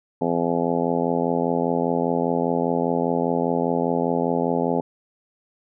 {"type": "harmonic tone", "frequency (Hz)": 85, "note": "F2", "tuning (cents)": -46, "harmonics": [2, 3, 4, 5, 6, 7, 8, 9, 10], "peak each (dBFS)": [-28, -25, -31, -26, -27, -31, -30, -32, -30], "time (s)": [0.21, 4.81], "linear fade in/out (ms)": 5, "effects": []}